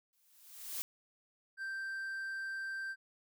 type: noise with exponential growth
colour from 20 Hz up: blue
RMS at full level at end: -37 dBFS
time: 0.13-0.82 s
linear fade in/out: 0 ms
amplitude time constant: 150 ms
type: tone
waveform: triangle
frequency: 1568 Hz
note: G6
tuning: in tune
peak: -36 dBFS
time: 1.57-2.96 s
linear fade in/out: 50 ms
effects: none